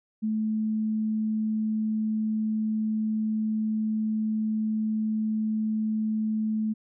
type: tone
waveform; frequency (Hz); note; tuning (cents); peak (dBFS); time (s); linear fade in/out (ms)
sine; 217.2; A3; -22; -24; 0.22-6.74; 20
effects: none